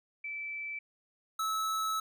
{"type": "tone pair in turn", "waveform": ["sine", "square"], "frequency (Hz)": [2319, 1301.5], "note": ["D7", "E6"], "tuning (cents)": [-22, -22], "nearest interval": "minor seventh", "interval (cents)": 1000, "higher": "first", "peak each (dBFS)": [-36, -31], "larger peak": "second", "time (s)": [[0.24, 0.79], [1.39, 2]], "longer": "second", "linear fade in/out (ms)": 5, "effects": []}